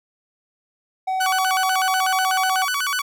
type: tone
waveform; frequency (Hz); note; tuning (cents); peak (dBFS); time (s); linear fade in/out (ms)
triangle; 755; F#5; +35; -18; 1.07-2.65; 10
type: tone with vibrato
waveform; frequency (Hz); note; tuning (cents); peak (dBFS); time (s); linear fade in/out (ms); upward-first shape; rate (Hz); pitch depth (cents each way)
sawtooth; 1300; E6; -24; -17; 1.2-3.02; 10; square; 8.1; 240
effects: none